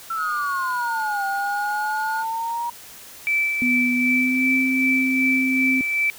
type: exponential two-way sweep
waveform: sine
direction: down then up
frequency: 1359 to 784 to 951 Hz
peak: -23 dBFS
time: 0.1-2.7 s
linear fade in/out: 5 ms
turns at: 1.25 s
type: tone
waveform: triangle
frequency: 1440 Hz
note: F#6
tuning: 47 cents flat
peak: -24 dBFS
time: 0.16-2.25 s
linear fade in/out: 50 ms
type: tone with tremolo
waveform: sine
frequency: 2322 Hz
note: D7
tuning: 20 cents flat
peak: -17 dBFS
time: 3.27-6.1 s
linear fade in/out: 0 ms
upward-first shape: sine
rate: 2.6 Hz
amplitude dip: 40%
type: tone with pitch glide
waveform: sine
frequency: 246.9 to 261.1 Hz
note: B3 to C4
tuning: 0 to -3 cents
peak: -20 dBFS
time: 3.62-5.81 s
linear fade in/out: 0 ms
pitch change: +97 cents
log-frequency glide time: 3.94-4.53 s
effects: white hiss -42 dBFS RMS until 6.18 s

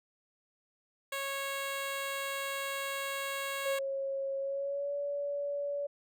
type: tone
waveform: 10% pulse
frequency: 550 Hz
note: C#5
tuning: 14 cents flat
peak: -26 dBFS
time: 1.12-3.79 s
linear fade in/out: 5 ms
type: tone with pitch glide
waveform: sine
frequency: 545 to 571.4 Hz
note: C#5 to D5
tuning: -29 to -48 cents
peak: -32 dBFS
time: 3.65-5.87 s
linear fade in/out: 10 ms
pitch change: +81 cents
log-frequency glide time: 4.38-4.94 s
effects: none

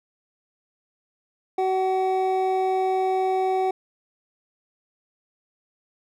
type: tone pair together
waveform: triangle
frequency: 377 / 754 Hz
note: F#4 / F#5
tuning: +32 / +32 cents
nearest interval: octave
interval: 1200 cents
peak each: -21 dBFS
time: 1.58-3.71 s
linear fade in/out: 5 ms
effects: none

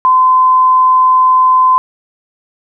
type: tone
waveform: sine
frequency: 1026 Hz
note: C6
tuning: 34 cents flat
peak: -5 dBFS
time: 0.05-1.78 s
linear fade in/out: 0 ms
effects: none

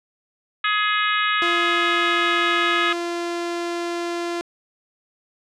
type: harmonic tone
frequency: 420 Hz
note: G#4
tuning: 19 cents sharp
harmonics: 3 / 4 / 5 / 6 / 7 / 8 / 9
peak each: -22 / -24 / -26 / -28 / -29 / -30 / -31 dBFS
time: 0.64-2.93 s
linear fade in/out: 5 ms
type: tone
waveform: sawtooth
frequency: 344.1 Hz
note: F4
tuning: 26 cents flat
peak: -20 dBFS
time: 1.42-4.41 s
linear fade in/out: 0 ms
effects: low-pass 7000 Hz 12 dB/octave

